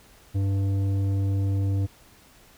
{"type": "tone with tanh clipping", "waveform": "sine", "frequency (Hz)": 98, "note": "G2", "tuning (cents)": 0, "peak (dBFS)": -23, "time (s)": [0.34, 1.87], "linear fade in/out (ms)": 20, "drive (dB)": 10, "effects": ["pink hiss -54 dBFS RMS until 2.57 s"]}